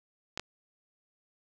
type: clicks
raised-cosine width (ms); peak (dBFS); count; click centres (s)
0.2; -17; 2; 0.375 / 0.396
effects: none